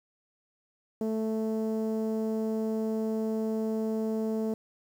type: tone with low-pass filter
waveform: sawtooth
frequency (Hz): 220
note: A3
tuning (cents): 0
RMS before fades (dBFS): -30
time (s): 1.01-4.54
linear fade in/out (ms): 2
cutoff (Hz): 520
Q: 1.6
effects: 9-bit